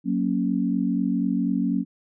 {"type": "chord", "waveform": "sine", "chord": "F# major", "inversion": "none", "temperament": "equal", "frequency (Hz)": [185, 233.1, 277.2], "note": ["F#3", "A#3", "C#4"], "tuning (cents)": [0, 0, 0], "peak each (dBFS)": -25, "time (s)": [0.04, 1.85], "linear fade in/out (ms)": 50, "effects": []}